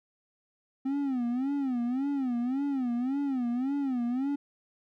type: tone with vibrato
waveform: triangle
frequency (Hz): 260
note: C4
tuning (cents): -11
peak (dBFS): -25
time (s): 0.85-4.36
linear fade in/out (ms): 10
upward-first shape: sine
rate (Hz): 1.8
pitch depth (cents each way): 160
effects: none